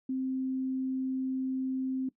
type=tone; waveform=sine; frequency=261.6 Hz; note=C4; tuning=in tune; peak=-29 dBFS; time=0.09-2.09 s; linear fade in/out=5 ms; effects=noise-tail reverb RT60 0.1 s tail -19 dB re dry